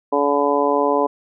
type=harmonic tone; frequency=143.3 Hz; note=D3; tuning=42 cents flat; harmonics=2 / 3 / 4 / 5 / 6 / 7; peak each=-23 / -20 / -21 / -25 / -24 / -21 dBFS; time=0.12-1.07 s; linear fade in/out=10 ms; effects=none